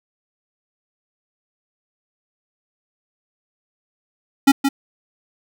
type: tone with echo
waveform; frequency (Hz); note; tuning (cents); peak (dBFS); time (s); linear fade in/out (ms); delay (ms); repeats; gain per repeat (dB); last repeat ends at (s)
square; 275.3; C#4; -12; -8; 4.47-4.52; 10; 170; 1; -7; 4.69
effects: none